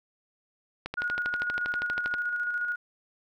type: click train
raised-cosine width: 0.3 ms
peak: -17 dBFS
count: 17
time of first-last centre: 0.86-2.14 s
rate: 12.5 Hz
type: tone with tremolo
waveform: sine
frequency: 1445 Hz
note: F#6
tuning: 41 cents flat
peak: -26 dBFS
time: 0.97-2.76 s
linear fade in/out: 10 ms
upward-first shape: square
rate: 14 Hz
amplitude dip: 35%
effects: none